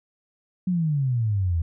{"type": "exponential sweep", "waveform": "sine", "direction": "down", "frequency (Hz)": [187.7, 79.7], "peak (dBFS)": -20, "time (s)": [0.67, 1.62], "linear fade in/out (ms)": 5, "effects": []}